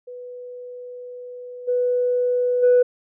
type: tone with level steps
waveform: sine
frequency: 493.9 Hz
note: B4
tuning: in tune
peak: -33 / -17 / -10 dBFS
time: 0.07-2.83 s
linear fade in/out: 10 ms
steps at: 1.67 / 2.62 s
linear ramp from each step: 20 ms
effects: tanh soft clip ceiling -9 dBFS